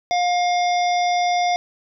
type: harmonic tone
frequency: 710 Hz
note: F5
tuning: 28 cents sharp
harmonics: 1 / 3 / 5 / 7 / 8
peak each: -17 / -27 / -31 / -34 / -35 dBFS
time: 0.11-1.56 s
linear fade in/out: 0 ms
effects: none